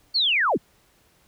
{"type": "linear sweep", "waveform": "sine", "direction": "down", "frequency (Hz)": [4561, 88.4], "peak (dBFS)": -18, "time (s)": [0.14, 0.58], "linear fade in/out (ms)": 20, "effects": ["pink hiss -61 dBFS RMS until 1.27 s"]}